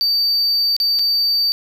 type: tone with dropouts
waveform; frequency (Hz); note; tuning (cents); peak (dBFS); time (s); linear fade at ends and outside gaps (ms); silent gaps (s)
triangle; 4615; D8; -31; -13; 0.01-1.52; 0; 0.765-0.801 / 0.989-0.993
effects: none